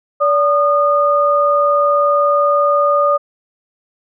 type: tone pair together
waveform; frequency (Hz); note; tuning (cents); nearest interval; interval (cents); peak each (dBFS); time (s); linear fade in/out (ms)
sine; 577 / 1222.6; D5 / D#6; -31 / -31; octave + minor second; 1300; -13; 0.2-3.18; 20
effects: none